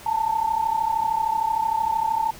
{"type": "tone pair together", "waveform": "sine", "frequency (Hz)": [870.9, 904], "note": ["A5", "A5"], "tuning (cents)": [-18, 47], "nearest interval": "minor second", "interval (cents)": 65, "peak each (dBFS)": [-24, -22], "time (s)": [0.06, 2.31], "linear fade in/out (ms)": 5, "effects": ["pink hiss -43 dBFS RMS until 2.39 s"]}